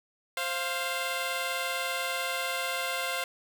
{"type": "tone pair together", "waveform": "10% pulse", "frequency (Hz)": [526.3, 695], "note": ["C5", "F5"], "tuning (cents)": [10, -9], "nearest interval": "perfect fourth", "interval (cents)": 481, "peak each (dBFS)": -24, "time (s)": [0.37, 3.24], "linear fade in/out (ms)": 2, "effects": []}